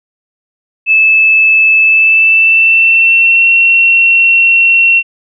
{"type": "tone with pitch glide", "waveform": "sine", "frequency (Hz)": [2617, 2722], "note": ["E7", "F7"], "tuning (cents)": [-13, -45], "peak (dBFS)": -4, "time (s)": [0.86, 5.03], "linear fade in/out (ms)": 50, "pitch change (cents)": 68, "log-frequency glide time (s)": [1.8, 3.49], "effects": []}